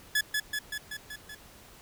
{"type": "tone with echo", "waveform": "sawtooth", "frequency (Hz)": 1707, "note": "G#6", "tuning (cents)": 47, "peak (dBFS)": -20, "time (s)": [0.15, 0.21], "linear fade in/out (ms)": 5, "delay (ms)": 190, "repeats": 6, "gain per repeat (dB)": -3, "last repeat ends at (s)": 1.35, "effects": ["pink hiss -53 dBFS RMS until 1.81 s"]}